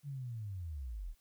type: linear sweep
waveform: sine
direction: down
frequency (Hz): 146.83 to 34.44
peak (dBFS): -39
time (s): 0.03-1.15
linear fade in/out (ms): 50
effects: white hiss -73 dBFS RMS until 1.2 s